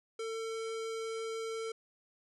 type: tone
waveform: square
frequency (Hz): 449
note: A4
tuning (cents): +35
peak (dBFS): -37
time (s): 0.19-1.72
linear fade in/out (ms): 5
effects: resampled to 22050 Hz